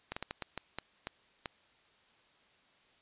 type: slowing click train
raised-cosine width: 0.3 ms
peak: -21 dBFS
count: 9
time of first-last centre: 0.12-1.458 s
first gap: 45 ms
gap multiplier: 1.36
effects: white hiss -66 dBFS RMS until 3.01 s + resampled to 8000 Hz